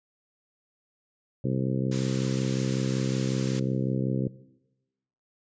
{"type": "harmonic tone", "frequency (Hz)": 65.41, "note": "C2", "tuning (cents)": 0, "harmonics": [2, 3, 4, 5, 6, 7, 8], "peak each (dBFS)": [-27, -31, -33, -35, -37, -38, -39], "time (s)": [1.44, 4.28], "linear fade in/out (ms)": 5}
{"type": "band-stop noise", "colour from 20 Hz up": "white", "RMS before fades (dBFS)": -37, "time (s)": [1.91, 3.6], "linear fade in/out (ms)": 10, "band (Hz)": [210, 900], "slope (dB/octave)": 24}
{"effects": ["noise-tail reverb RT60 1.0 s tail -19 dB re dry", "resampled to 16000 Hz"]}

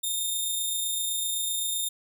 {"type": "tone with amplitude modulation", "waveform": "10% pulse", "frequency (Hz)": 3644, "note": "A#7", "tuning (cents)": -40, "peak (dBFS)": -18, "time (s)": [0.03, 1.89], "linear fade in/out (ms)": 10, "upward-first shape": "sine", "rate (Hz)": 27.8, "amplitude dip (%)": 25, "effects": []}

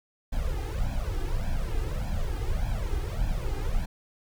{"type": "noise with flanger", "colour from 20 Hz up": "brown", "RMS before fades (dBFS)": -28, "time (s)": [0.32, 3.86], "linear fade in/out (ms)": 10, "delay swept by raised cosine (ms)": [1.2, 2.5], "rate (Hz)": 1.7, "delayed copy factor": 0.95, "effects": []}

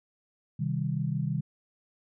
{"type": "chord", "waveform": "sine", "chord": "C minor", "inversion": "none", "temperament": "just", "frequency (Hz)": [130.81, 156.98, 196.22], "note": ["C3", "Eb3", "G3"], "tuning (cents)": [0, 16, 2], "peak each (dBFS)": [-31, -30, -34], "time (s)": [0.59, 1.41], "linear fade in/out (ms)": 10, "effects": []}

